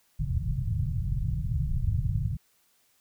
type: low-pass noise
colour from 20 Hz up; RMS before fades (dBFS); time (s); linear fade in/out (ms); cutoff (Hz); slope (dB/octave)
white; -28; 0.19-2.37; 10; 150; 48
effects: white hiss -67 dBFS RMS until 3 s